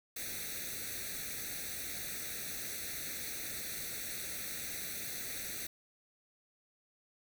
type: noise with comb filter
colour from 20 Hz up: white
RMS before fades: -41 dBFS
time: 0.16-5.67 s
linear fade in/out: 5 ms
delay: 0.49 ms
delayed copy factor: +0.9
effects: none